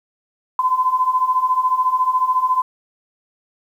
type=beating tone pair; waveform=sine; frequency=1010 / 1024 Hz; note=B5 / C6; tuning=+39 / -38 cents; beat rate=14 Hz; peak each=-20 / -16 dBFS; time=0.59-2.62 s; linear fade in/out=2 ms; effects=8-bit